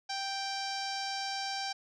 sawtooth tone with low-pass filter, 784 Hz, G5, in tune, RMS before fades -36 dBFS, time 0.09-1.73 s, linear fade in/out 10 ms, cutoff 5300 Hz, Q 4.9, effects none

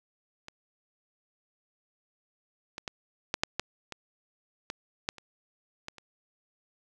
clicks, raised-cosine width 0.2 ms, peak -25 / -20 / -17 / -10 / -7 / -11 / -21 / -17 / -11 / -29 / -20 / -30 dBFS, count 12, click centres 0.484 / 2.781 / 2.878 / 3.341 / 3.435 / 3.596 / 3.923 / 4.701 / 5.089 / 5.183 / 5.884 / 5.983 s, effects none

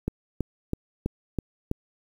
click train, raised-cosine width 3 ms, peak -13 dBFS, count 6, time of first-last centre 0.08-1.714 s, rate 3.06 Hz, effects 8-bit

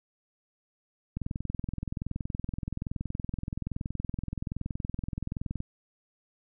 click train, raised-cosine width 5 ms, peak -20 dBFS, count 95, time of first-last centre 1.17-5.604 s, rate 21.2 Hz, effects none

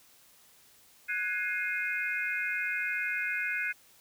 sine chord, Ab dominant seventh, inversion third, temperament equal with one note detuned, 1480 / 1661.2 / 2127 / 2489 Hz, Gb6 / Ab6 / C7 / Eb7, 0 / 0 / +28 / 0 cents, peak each -35 / -36 / -34 / -35 dBFS, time 1.08-3.73 s, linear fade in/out 20 ms, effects white hiss -60 dBFS RMS until 4 s

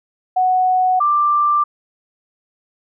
sine tone pair in turn, 740 / 1181.1 Hz, F#5 / D6, 0 / +9 cents, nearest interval minor sixth, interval 809 cents, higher second, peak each -12 / -12 dBFS, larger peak neither, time 0.36-1 / 1-1.64 s, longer neither, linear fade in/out 10 ms, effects none

